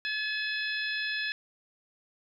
harmonic tone with a mistuned harmonic, 857 Hz, A5, 46 cents flat, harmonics 2 / 3 / 4 / 5 / 6, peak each -32 / -36 / -38 / -40 / -42 dBFS, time 0.05-1.32 s, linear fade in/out 0 ms, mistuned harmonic 5, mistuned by -85 cents, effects 11-bit

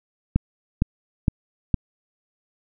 click train, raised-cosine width 5 ms, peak -5 dBFS, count 4, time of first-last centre 0.36-1.742 s, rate 2.17 Hz, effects none

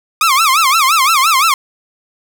sawtooth tone with vibrato, 1183 Hz, D6, 12 cents sharp, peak -5 dBFS, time 0.21-1.54 s, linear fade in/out 2 ms, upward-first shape sine, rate 5.8 Hz, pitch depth 230 cents each way, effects none

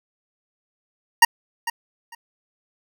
25% pulse tone with echo, 932.3 Hz, A#5, in tune, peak -4 dBFS, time 1.22-1.25 s, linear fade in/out 5 ms, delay 450 ms, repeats 2, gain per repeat -15 dB, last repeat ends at 2.15 s, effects none

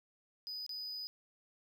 triangle tone with dropouts, 4978 Hz, D#8, in tune, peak -39 dBFS, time 0.47-1.07 s, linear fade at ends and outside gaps 0 ms, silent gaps 0.664-0.693 s, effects none

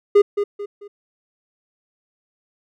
triangle tone with echo, 408.1 Hz, G#4, 30 cents flat, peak -6 dBFS, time 0.15-0.22 s, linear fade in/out 10 ms, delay 220 ms, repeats 3, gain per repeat -9 dB, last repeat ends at 0.88 s, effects none

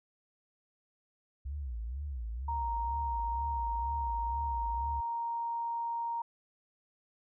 sine tone with vibrato, 63.6 Hz, C2, 48 cents flat, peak -35 dBFS, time 1.45-5.01 s, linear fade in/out 10 ms, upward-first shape sine, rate 2.1 Hz, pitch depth 250 cents each way
sine tone, 932.3 Hz, A#5, in tune, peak -32 dBFS, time 2.48-6.22 s, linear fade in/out 5 ms
effects none

